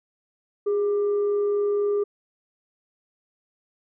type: tone with frequency modulation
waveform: sine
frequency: 410 Hz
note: G#4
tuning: 22 cents flat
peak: -20 dBFS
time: 0.66-2.04 s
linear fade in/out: 10 ms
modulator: 776 Hz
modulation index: 0.2
effects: none